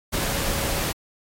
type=tone in noise; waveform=sine; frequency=554.4 Hz; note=C#5; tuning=in tune; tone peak=-34 dBFS; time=0.14-0.82 s; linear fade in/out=20 ms; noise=pink; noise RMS=-25 dBFS; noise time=0.12-0.93 s; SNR=-12 dB; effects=AAC 48 kbps